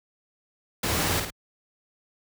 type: noise with echo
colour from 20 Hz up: pink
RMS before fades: -26 dBFS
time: 0.83-1.2 s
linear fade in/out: 5 ms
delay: 52 ms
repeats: 2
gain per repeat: -5 dB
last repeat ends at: 1.304 s
effects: high-pass 60 Hz 12 dB/octave